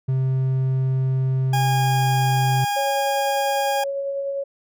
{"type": "tone with pitch glide", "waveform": "triangle", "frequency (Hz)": [131.5, 130.06], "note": ["C3", "C3"], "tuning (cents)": [9, -10], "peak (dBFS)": -16, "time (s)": [0.08, 2.65], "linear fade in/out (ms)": 10, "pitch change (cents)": -19, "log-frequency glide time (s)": [1.48, 2.06]}
{"type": "tone", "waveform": "40% pulse", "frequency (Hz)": 817, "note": "G#5", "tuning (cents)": -29, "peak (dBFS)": -20, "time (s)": [1.53, 3.84], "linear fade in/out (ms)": 5}
{"type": "tone with tremolo", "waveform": "sine", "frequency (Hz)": 554.4, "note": "C#5", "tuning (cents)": 0, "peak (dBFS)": -22, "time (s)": [2.76, 4.44], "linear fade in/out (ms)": 10, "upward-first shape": "sine", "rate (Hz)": 10, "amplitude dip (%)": 25}
{"effects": []}